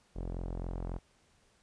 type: tone with low-pass filter sweep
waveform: sawtooth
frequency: 43.65 Hz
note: F1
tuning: in tune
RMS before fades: -38 dBFS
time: 0.15-0.99 s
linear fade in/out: 20 ms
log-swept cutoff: 560 to 890 Hz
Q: 1.1
effects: pink hiss -68 dBFS RMS until 1.62 s + resampled to 22050 Hz